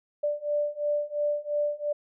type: beating tone pair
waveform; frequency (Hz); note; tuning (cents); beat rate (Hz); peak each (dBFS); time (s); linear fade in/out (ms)
sine; 587.3 / 590.2; D5 / D5; 0 / +8; 2.9; -29 / -28; 0.23-1.93; 10
effects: none